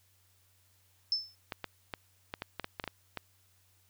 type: tone with exponential decay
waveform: sine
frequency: 5274 Hz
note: E8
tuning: in tune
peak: -24 dBFS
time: 1.12-1.35 s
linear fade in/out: 1 ms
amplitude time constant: 50 ms
type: clicks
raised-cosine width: 0.3 ms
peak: -20 dBFS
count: 11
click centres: 1.522 / 1.643 / 1.938 / 2.339 / 2.421 / 2.597 / 2.644 / 2.798 / 2.84 / 2.877 / 3.173 s
effects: added 93 Hz sine -69 dBFS peak until 3.89 s + white hiss -69 dBFS RMS until 3.89 s